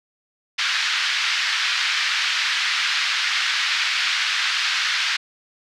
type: band-pass noise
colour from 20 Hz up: pink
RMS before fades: -22 dBFS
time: 0.58-5.17 s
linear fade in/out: 10 ms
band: 1500 to 4900 Hz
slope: 24 dB/octave
effects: none